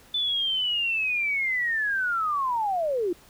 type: linear sweep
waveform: sine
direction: down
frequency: 3520 to 328.7 Hz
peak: -23 dBFS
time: 0.14-3.13 s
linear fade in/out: 5 ms
effects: pink hiss -54 dBFS RMS until 3.29 s